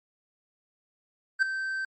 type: tone with ADSR envelope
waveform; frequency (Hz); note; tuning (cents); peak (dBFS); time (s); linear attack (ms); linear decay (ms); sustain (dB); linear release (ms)
triangle; 1554; G6; -16; -15; 1.39-1.85; 33; 7; -12; 4
effects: MP3 32 kbps